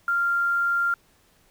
sine tone with quantisation, 1391 Hz, F6, 7 cents flat, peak -20 dBFS, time 0.08-0.94 s, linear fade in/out 2 ms, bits 8, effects pink hiss -61 dBFS RMS until 1.5 s

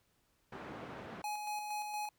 pink band-pass noise, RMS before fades -47 dBFS, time 0.52-1.22 s, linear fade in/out 5 ms, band 160 to 1700 Hz, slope 12 dB/octave
square tone with tremolo, 840 Hz, G#5, 19 cents sharp, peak -37 dBFS, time 1.24-2.09 s, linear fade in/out 2 ms, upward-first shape square, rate 4.3 Hz, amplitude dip 35%
effects pink hiss -75 dBFS RMS until 2.18 s

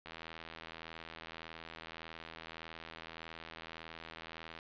click train, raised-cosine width 0.3 ms, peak -30 dBFS, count 371, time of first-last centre 0.06-4.589 s, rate 81.7 Hz, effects resampled to 11025 Hz + 10-bit

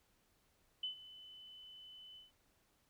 sine tone with ADSR envelope, 3017 Hz, F#7, 33 cents sharp, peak -36 dBFS, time 0.83-2.32 s, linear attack 6 ms, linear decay 110 ms, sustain -17 dB, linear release 150 ms, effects pink hiss -75 dBFS RMS until 2.89 s

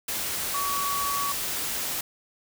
sine tone in noise, 1131 Hz, C#6, 34 cents sharp, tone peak -27 dBFS, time 0.54-1.32 s, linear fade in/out 5 ms, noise white, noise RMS -30 dBFS, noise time 0.08-2.01 s, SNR 0 dB, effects none

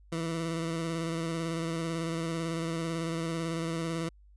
20% pulse tone with vibrato, 164.81 Hz, E3, in tune, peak -26 dBFS, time 0.12-4.09 s, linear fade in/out 5 ms, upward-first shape square, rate 18 Hz, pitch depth 24 cents each way, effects added 50 Hz sine -54 dBFS peak until 4.36 s + resampled to 24000 Hz

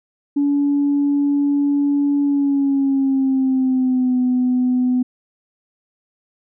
sine tone with pitch glide, 285.2 to 251.2 Hz, C#4 to B3, +49 to +30 cents, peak -13 dBFS, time 0.36-5.03 s, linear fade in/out 10 ms, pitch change -219 cents, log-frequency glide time 2.22-4.19 s, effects tanh soft clip ceiling -10 dBFS

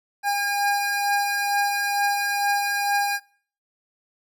25% pulse beating tone pair, 810 / 812.2 Hz, G#5 / G#5, -43 / -39 cents, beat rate 2.2 Hz, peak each -18 / -24 dBFS, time 0.23-3.2 s, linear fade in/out 50 ms, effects noise-tail reverb RT60 0.5 s tail -24 dB re dry

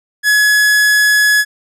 45% pulse tone, 1692 Hz, G#6, 32 cents sharp, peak -8 dBFS, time 0.23-1.45 s, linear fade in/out 50 ms, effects resampled to 32000 Hz

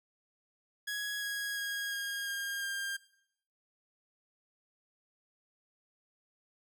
sawtooth tone with pitch steps, 1667 / 1653.6 / 1640.3 / 1627 / 1613.9 / 1600.9 Hz, G#6 / G#6 / G#6 / G#6 / G6 / G6, +6 / -8 / -22 / -36 / +50 / +36 cents, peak -31 dBFS, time 0.87-2.97 s, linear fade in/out 10 ms, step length 350 ms, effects noise-tail reverb RT60 0.7 s tail -17 dB re dry

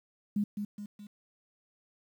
sine tone with echo, 206.1 Hz, G#3, 13 cents flat, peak -26 dBFS, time 0.36-0.44 s, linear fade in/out 5 ms, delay 210 ms, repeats 3, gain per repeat -6 dB, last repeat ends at 1.07 s, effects 10-bit

